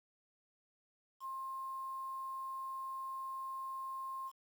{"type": "tone with quantisation", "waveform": "sine", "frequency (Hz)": 1062, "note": "C6", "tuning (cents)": 25, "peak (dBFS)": -40, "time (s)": [1.2, 4.32], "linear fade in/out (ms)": 50, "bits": 10, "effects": []}